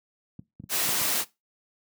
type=clicks; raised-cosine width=5 ms; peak=-24 dBFS; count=5; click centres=0.393 / 0.6 / 0.639 / 0.889 / 1.014 s
type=noise; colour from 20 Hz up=white; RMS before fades=-26 dBFS; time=0.69-1.25 s; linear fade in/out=50 ms
effects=noise-tail reverb RT60 0.2 s tail -18 dB re dry + high-pass 150 Hz 12 dB/octave